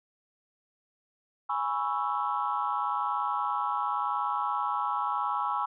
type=chord; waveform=sine; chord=C# minor seventh; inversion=second; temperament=equal; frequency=830.6 / 987.8 / 1108.7 / 1318.5 Hz; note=G#5 / B5 / C#6 / E6; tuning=0 / 0 / 0 / 0 cents; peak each=-32 dBFS; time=1.49-5.66 s; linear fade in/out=10 ms; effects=tanh soft clip ceiling -18 dBFS